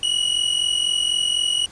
45% pulse tone pair together, 2896 / 2940 Hz, F#7 / F#7, -38 / -12 cents, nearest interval unison, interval 26 cents, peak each -21 dBFS, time 0.03-1.66 s, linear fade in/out 2 ms, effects pink hiss -46 dBFS RMS until 1.71 s + resampled to 22050 Hz

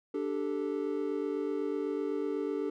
triangle chord, D suspended fourth, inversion none, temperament equal, 293.7 / 392 / 440 Hz, D4 / G4 / A4, 0 / 0 / 0 cents, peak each -33 dBFS, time 0.14-2.7 s, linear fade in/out 5 ms, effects none

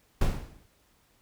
brown noise with exponential decay, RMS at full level -21 dBFS, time 0.21-0.66 s, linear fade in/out 5 ms, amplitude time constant 96 ms, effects pink hiss -66 dBFS RMS until 1.21 s

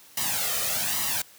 white noise with flanger, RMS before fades -27 dBFS, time 0.17-1.22 s, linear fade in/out 5 ms, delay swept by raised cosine 1 to 1.64 ms, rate 1.2 Hz, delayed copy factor +0.75, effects white hiss -52 dBFS RMS until 1.38 s + high-pass 100 Hz 12 dB/octave

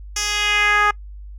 10% pulse tone with band-pass filter sweep, 415.3 Hz, G#4, in tune, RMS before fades -18 dBFS, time 0.16-0.91 s, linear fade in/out 5 ms, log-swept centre 5900 to 1200 Hz, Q 1.8, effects noise-tail reverb RT60 0.1 s tail -23 dB re dry + added 50 Hz sine -33 dBFS peak until 1.38 s

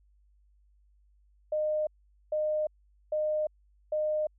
sine tone bursts, 612 Hz, D#5, 29 cents flat, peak -26 dBFS, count 4, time 1.52-4.27 s, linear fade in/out 5 ms, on 350 ms, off 450 ms, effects added 50 Hz sine -61 dBFS peak until 4.38 s

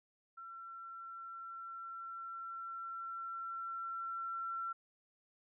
sine tone with level ramp, 1353 Hz, E6, 45 cents sharp, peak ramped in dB -47 to -37 dBFS, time 0.37-4.73 s, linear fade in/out 10 ms, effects none

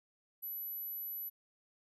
sine tone, 11920 Hz, F#9, 12 cents sharp, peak -39 dBFS, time 0.42-1.3 s, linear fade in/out 20 ms, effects none

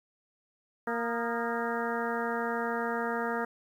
harmonic tone with a mistuned harmonic, 233.1 Hz, A#3, in tune, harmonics 1 / 2 / 3 / 4 / 5 / 6 / 7 / 8, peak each -36 / -34 / -37 / -37 / -39 / -39 / -39 / -42 dBFS, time 0.87-3.45 s, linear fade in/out 5 ms, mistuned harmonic 5, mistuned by +89 cents, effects 10-bit

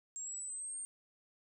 sine linear sweep, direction up, 7459 to 8720 Hz, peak -40 dBFS, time 0.16-0.85 s, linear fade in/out 0 ms, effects none

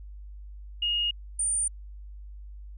sine tone pair in turn, 2860 / 9038 Hz, F7 / C#9, +41 / +33 cents, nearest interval octave + minor sixth, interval 1992 cents, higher second, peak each -24 dBFS, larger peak neither, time 0.82-1.11 / 1.39-1.68 s, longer neither, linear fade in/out 5 ms, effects added 50 Hz sine -40 dBFS peak until 2.77 s

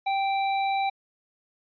square tone, 783 Hz, G5, 2 cents flat, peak -24 dBFS, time 0.06-0.9 s, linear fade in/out 10 ms, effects resampled to 11025 Hz

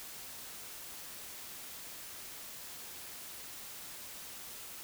silence, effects white hiss -47 dBFS RMS until 4.83 s

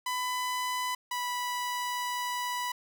sawtooth tone pair in turn, 1000 / 984.5 Hz, B5 / B5, +21 / -6 cents, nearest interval unison, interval 27 cents, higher first, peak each -26 / -27 dBFS, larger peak first, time 0.06-0.95 / 1.11-2.72 s, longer second, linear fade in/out 5 ms, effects none

